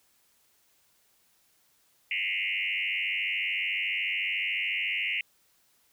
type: tone with frequency modulation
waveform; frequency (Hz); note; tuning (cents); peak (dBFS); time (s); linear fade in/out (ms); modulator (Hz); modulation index
sine; 2452; D#7; -26; -27; 2.11-5.21; 2; 93.9; 4.6
effects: white hiss -67 dBFS RMS until 5.92 s